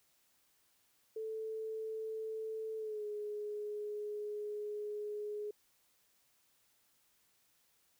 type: tone with pitch glide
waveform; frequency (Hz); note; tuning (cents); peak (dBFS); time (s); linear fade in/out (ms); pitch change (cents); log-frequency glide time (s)
sine; 440 to 418.4; A4 to G#4; 0 to +13; -38; 1.16-5.51; 5; -87; 2.77-3.05
effects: white hiss -73 dBFS RMS until 7.99 s